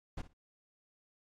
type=noise with echo; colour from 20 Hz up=brown; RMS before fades=-38 dBFS; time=0.17-0.22 s; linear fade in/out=10 ms; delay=58 ms; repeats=2; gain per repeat=-15 dB; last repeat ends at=0.336 s; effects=low-pass 8000 Hz 12 dB/octave + AAC 64 kbps